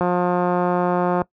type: click train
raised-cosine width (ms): 1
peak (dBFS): -7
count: 216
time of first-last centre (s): 0.01-1.218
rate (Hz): 178
effects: noise-tail reverb RT60 0.1 s tail -21 dB re dry + high-pass 60 Hz 12 dB/octave

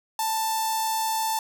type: tone with notch filter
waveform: sawtooth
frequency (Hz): 886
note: A5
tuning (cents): +12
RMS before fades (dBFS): -26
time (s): 0.19-1.39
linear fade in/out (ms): 2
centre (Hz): 2100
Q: 0.51
effects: none

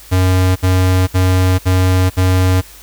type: tone bursts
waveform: square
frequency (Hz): 92.5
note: F#2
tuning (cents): 0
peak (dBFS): -10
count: 5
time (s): 0.11-2.616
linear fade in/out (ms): 20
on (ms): 450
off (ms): 64
effects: added 51 Hz sine -42 dBFS peak until 2.82 s + white hiss -39 dBFS RMS until 2.82 s

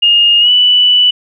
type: tone with pitch glide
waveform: sine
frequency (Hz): 2840 to 2969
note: F7 to F#7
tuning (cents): +28 to +5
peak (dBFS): -5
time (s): 0.02-1.11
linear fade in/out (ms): 10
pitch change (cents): +77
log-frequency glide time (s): 0.4-0.5
effects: none

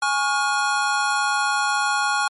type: chord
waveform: square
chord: Db major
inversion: second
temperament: equal with one note detuned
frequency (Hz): 830.6 / 1108.7 / 1423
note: Ab5 / Db6 / F6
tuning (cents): 0 / 0 / +32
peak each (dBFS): -24 / -26 / -23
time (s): 0.02-2.28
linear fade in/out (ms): 5
effects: low-pass 12000 Hz 12 dB/octave + MP3 48 kbps

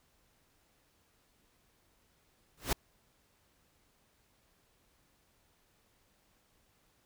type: noise with exponential growth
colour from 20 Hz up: pink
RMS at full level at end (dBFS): -26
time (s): 2.57-2.73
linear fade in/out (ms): 5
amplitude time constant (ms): 33
effects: pink hiss -71 dBFS RMS until 7.05 s

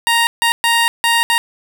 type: tone bursts at uneven times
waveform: 15% pulse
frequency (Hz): 932.3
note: A#5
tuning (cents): 0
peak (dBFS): -5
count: 5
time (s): 0.07-0.27 / 0.42-0.52 / 0.64-0.88 / 1.04-1.23 / 1.3-1.38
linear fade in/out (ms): 0
effects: none

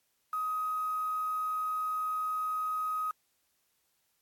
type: tone with quantisation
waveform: sine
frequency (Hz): 1259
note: D#6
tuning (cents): +20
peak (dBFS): -30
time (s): 0.33-3.11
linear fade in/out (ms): 2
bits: 8
effects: white hiss -75 dBFS RMS until 4.21 s + AAC 64 kbps

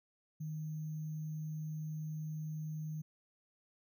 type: tone with sample-and-hold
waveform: sine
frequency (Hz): 155.1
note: D#3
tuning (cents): -5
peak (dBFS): -38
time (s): 0.4-3.02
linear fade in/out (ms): 10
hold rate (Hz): 6300
effects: none

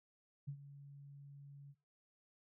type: tone with ADSR envelope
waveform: sine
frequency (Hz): 141.2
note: C#3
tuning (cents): +32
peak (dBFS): -39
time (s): 0.47-1.75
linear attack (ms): 17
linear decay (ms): 77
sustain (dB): -13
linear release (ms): 48
effects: noise-tail reverb RT60 0.3 s tail -21 dB re dry

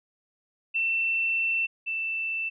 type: tone pair in turn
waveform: sine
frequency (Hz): 2686 / 2663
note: E7 / E7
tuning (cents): +32 / +17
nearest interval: unison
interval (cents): 15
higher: first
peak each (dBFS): -23 / -27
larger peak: first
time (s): 0.74-1.67 / 1.86-2.5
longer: first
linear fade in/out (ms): 20
effects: none

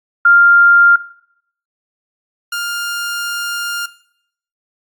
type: tone pair in turn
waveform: sine / sawtooth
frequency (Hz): 1396.9 / 1404.7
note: F6 / F6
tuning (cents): 0 / +10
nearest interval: unison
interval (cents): 10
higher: second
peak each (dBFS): -5 / -15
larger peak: first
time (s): 0.25-0.96 / 2.52-3.86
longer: second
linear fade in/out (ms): 5
effects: noise-tail reverb RT60 0.7 s tail -19 dB re dry + AAC 64 kbps

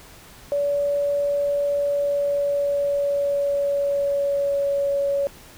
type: tone with pitch glide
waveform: sine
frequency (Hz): 572 to 560.9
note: D5 to C#5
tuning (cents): -46 to +20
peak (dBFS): -19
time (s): 0.52-5.27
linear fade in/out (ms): 0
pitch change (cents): -34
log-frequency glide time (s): 1.77-5.1
effects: pink hiss -46 dBFS RMS until 5.57 s

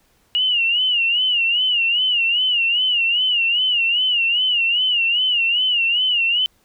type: tone with vibrato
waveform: sine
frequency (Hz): 2869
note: F7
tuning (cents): +46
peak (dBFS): -15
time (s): 0.35-6.46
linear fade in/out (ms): 0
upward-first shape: sine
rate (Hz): 2.5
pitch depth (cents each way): 110
effects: pink hiss -60 dBFS RMS until 6.64 s

